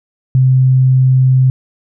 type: tone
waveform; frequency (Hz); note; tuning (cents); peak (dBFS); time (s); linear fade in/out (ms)
sine; 130; C3; -11; -6; 0.35-1.5; 0
effects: none